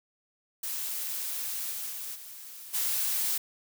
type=noise with level steps; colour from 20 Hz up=blue; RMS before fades=-34 / -36 / -38 / -45 / -29 dBFS; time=0.63-3.38 s; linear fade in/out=5 ms; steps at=1.71 / 1.9 / 2.14 / 2.73 s; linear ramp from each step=20 ms; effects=none